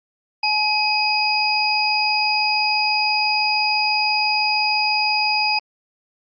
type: tone cluster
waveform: sine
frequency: 849 / 2526 / 4913 Hz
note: G#5 / D#7 / D#8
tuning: +38 / +26 / -23 cents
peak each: -21 dBFS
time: 0.43-5.59 s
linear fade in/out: 5 ms
effects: Opus 48 kbps